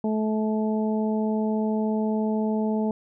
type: harmonic tone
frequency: 216.5 Hz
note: A3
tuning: 28 cents flat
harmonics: 1 / 2 / 3 / 4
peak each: -23 / -29 / -33 / -35 dBFS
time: 0.04-2.91 s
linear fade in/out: 2 ms
effects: none

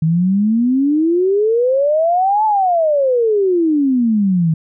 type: exponential two-way sweep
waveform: sine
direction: up then down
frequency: 155.56 to 880 to 155.56 Hz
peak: -11 dBFS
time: 0.02-4.54 s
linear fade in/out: 5 ms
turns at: 2.45 s
effects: none

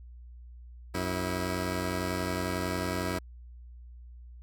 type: tone pair together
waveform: 10% pulse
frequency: 90.92 / 324 Hz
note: F#2 / E4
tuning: -30 / -30 cents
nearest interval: octave + minor seventh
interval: 2200 cents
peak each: -23 / -26 dBFS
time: 0.94-3.19 s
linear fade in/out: 10 ms
effects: added 60 Hz sine -45 dBFS peak until 4.42 s

